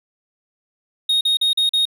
triangle tone bursts, 3729 Hz, A#7, in tune, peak -13 dBFS, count 5, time 1.09-1.854 s, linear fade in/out 5 ms, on 120 ms, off 41 ms, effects none

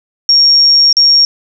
sine tone with dropouts, 5550 Hz, F8, 12 cents flat, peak -4 dBFS, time 0.29-1.25 s, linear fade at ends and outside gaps 1 ms, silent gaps 0.928-0.968 s, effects none

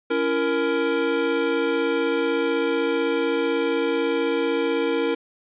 square chord, A# diminished, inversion first, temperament just, 279.7 / 335.6 / 466.2 Hz, C#4 / E4 / A#4, +16 / +31 / 0 cents, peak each -28 / -27 / -23 dBFS, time 0.1-5.15 s, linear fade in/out 10 ms, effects resampled to 8000 Hz + 9-bit

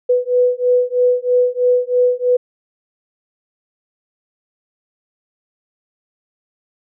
sine beating tone pair, 493.9 / 497 Hz, B4 / B4, 0 / +11 cents, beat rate 3.1 Hz, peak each -15 dBFS, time 0.09-2.37 s, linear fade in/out 10 ms, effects none

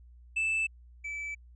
triangle tone pair in turn, 2637 / 2309 Hz, E7 / D7, 0 / -30 cents, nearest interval major second, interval 230 cents, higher first, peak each -25 / -33 dBFS, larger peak first, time 0.36-0.67 / 1.04-1.35 s, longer neither, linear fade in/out 10 ms, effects added 60 Hz sine -51 dBFS peak until 1.55 s + resampled to 22050 Hz

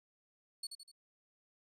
30% pulse tone with echo, 4419 Hz, C#8, 6 cents flat, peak -36 dBFS, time 0.63-0.67 s, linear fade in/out 5 ms, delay 82 ms, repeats 3, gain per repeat -6 dB, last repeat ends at 0.916 s, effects resampled to 32000 Hz

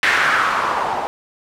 blue noise with low-pass filter sweep, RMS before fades -18 dBFS, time 0.03-1.07 s, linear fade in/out 0 ms, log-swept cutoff 1900 to 770 Hz, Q 3.1, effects none

